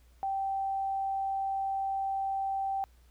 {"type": "tone", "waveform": "sine", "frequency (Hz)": 779, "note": "G5", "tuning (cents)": -11, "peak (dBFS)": -29, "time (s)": [0.23, 2.84], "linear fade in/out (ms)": 0, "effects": ["added 60 Hz sine -57 dBFS peak until 3.1 s", "pink hiss -68 dBFS RMS until 3.1 s"]}